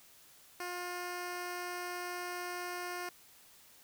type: tone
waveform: 10% pulse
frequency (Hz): 355.6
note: F4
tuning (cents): +31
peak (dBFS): -30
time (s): 0.6-3.09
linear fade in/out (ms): 2
effects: white hiss -60 dBFS RMS until 3.83 s